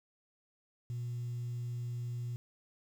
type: tone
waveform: sine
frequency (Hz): 120.6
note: B2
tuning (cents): -41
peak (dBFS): -34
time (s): 0.9-2.36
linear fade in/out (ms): 0
effects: tanh soft clip ceiling -33 dBFS + 10-bit